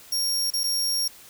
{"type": "tone with dropouts", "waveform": "sawtooth", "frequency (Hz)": 5570, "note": "F8", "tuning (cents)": -5, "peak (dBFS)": -20, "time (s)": [0.12, 1.08], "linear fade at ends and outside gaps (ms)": 5, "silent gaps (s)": [[0.504, 0.536], [0.635, 0.639]], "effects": ["white hiss -48 dBFS RMS until 1.29 s"]}